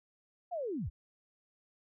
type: linear sweep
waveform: sine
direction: down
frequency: 740 to 41.05 Hz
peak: -34 dBFS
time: 0.51-0.9 s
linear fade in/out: 20 ms
effects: none